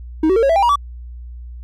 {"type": "tone with pitch steps", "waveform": "triangle", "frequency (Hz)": [314.9, 378.8, 455.7, 548.3, 659.6, 793.5, 954.6, 1148.4], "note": ["D#4", "F#4", "A#4", "C#5", "E5", "G5", "A#5", "D6"], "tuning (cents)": [21, 41, -39, -19, 1, 21, 41, -39], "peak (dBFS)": -9, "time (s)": [0.23, 0.758], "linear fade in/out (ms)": 5, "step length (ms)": 66, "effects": ["added 60 Hz sine -30 dBFS peak until 1.63 s"]}